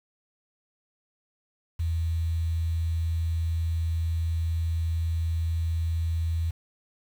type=tone with quantisation; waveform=sine; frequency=82.41 Hz; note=E2; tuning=in tune; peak=-24 dBFS; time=1.79-6.51 s; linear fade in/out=10 ms; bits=8; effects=none